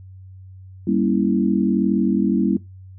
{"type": "chord", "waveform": "sine", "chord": "G diminished seventh", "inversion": "none", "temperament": "equal with one note detuned", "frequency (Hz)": [196, 235.1, 277.2, 329.6], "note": ["G3", "Bb3", "Db4", "Fb4"], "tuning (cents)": [0, 15, 0, 0], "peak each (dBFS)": [-20, -21, -23, -22], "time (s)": [0.87, 2.57], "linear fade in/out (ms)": 5, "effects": ["noise-tail reverb RT60 0.2 s tail -19 dB re dry", "added 94 Hz sine -38 dBFS peak until 2.98 s"]}